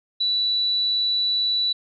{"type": "tone", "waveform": "sine", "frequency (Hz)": 3951, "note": "B7", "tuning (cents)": 0, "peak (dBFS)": -19, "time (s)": [0.2, 1.73], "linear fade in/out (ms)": 10, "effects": []}